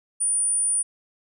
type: tone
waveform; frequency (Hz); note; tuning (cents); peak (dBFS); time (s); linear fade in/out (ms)
sine; 9397; D9; 0; -17; 0.2-0.83; 20
effects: tanh soft clip ceiling -19 dBFS